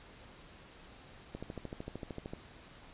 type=click train; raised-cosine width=2 ms; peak=-27 dBFS; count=14; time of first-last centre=1.35-2.335 s; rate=13.2 Hz; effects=pink hiss -55 dBFS RMS until 2.93 s + resampled to 8000 Hz